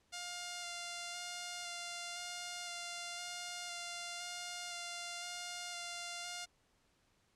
5% pulse tone with vibrato, 702 Hz, F5, 9 cents sharp, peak -30 dBFS, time 0.12-6.46 s, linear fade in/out 20 ms, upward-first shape square, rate 0.98 Hz, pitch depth 11 cents each way, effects pink hiss -74 dBFS RMS until 7.35 s + low-pass 9000 Hz 12 dB/octave

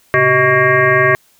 sine tone with frequency modulation, 1123 Hz, C#6, 22 cents sharp, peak -8 dBFS, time 0.14-1.15 s, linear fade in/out 0 ms, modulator 247 Hz, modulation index 3.8, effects white hiss -53 dBFS RMS until 1.39 s

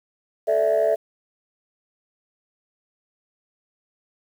sine chord, A suspended fourth, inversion none, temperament equal, 440 / 587.3 / 659.3 Hz, A4 / D5 / E5, 0 / 0 / 0 cents, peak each -22 / -21 / -18 dBFS, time 0.47-0.96 s, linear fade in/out 20 ms, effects tanh soft clip ceiling -12 dBFS + 8-bit

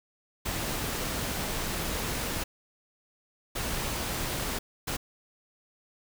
pink noise bursts at uneven times, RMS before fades -32 dBFS, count 3, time 0.45-2.44 / 3.55-4.59 / 4.87-4.97 s, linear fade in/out 10 ms, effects none

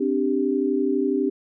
sine chord, C suspended second, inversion none, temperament equal, 261.6 / 293.7 / 392 Hz, C4 / D4 / G4, 0 / 0 / 0 cents, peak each -24 / -24 / -23 dBFS, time 0-1.3 s, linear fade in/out 10 ms, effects none

